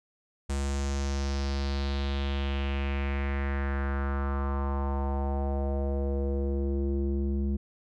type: tone with low-pass filter sweep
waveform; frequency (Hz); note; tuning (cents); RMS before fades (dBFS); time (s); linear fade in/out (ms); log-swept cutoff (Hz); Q
square; 69.2; C#2; -2; -29; 0.49-7.57; 10; 8200 to 260; 3.1
effects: none